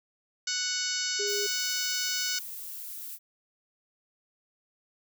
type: harmonic tone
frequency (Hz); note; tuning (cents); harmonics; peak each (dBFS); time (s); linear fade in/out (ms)
740; F#5; 0; 2 / 3 / 4 / 5 / 6 / 7 / 8 / 9 / 10; -37 / -40 / -38 / -40 / -35 / -35 / -35 / -40 / -39; 0.47-2.39; 5
type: tone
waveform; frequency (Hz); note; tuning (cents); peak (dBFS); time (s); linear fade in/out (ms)
sine; 409.3; G#4; -25; -31; 1.19-1.47; 10
type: noise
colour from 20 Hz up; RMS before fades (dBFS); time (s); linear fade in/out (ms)
violet; -40; 1.26-3.19; 50
effects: none